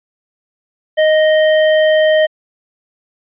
square tone, 622.3 Hz, D#5, in tune, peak -9 dBFS, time 0.97-2.27 s, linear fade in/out 20 ms, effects resampled to 8000 Hz

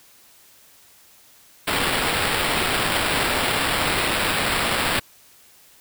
violet noise with sample-and-hold, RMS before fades -22 dBFS, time 1.67-5 s, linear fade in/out 10 ms, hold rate 6300 Hz, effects white hiss -52 dBFS RMS until 5.8 s

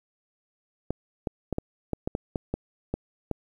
clicks, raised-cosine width 2 ms, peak -14 dBFS, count 11, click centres 0.906 / 1.272 / 1.527 / 1.584 / 1.933 / 2.075 / 2.151 / 2.358 / 2.54 / 2.94 / 3.313 s, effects 9-bit

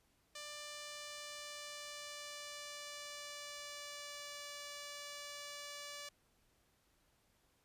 5% pulse tone with pitch glide, 591 to 579.8 Hz, D5 to D5, +11 to -22 cents, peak -35 dBFS, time 0.35-6.09 s, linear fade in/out 5 ms, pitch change -33 cents, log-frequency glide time 0.56-4.55 s, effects pink hiss -75 dBFS RMS until 7.64 s + resampled to 32000 Hz

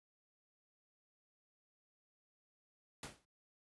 pink noise with exponential decay, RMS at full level -42 dBFS, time 3.03-3.25 s, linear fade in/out 2 ms, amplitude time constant 46 ms, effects high-pass 60 Hz 12 dB/octave + resampled to 24000 Hz

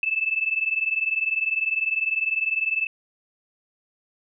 sine tone pair together, 2614 / 2634 Hz, E7 / E7, -15 / -2 cents, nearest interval unison, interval 13 cents, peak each -25 / -24 dBFS, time 0.03-2.87 s, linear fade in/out 2 ms, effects none

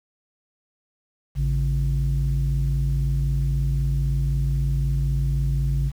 sine tone pair together, 54.73 / 138.59 Hz, A1 / C#3, -9 / 0 cents, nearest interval octave + major third, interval 1609 cents, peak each -20 / -21 dBFS, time 1.35-5.92 s, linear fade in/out 50 ms, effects tanh soft clip ceiling -15 dBFS + 8-bit

